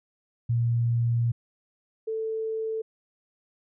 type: tone pair in turn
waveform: sine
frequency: 117.8 / 442.6 Hz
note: A#2 / A4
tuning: +19 / +10 cents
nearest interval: octave + major seventh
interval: 2291 cents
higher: second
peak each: -21 / -27 dBFS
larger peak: first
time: 0.49-1.32 / 2.07-2.82 s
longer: first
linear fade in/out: 10 ms
effects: none